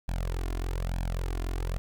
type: tone with flanger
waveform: sawtooth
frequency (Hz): 43.65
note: F1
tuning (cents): 0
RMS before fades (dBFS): -31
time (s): 0.08-1.78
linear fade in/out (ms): 0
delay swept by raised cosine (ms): 1.2 to 2.9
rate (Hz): 1.1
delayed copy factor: +0.9
effects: none